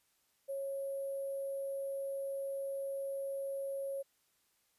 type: tone with sample-and-hold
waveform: sine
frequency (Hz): 549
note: C#5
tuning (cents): -17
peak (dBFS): -36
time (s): 0.48-4.03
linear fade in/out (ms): 20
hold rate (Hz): 11025
effects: white hiss -75 dBFS RMS until 4.78 s + resampled to 32000 Hz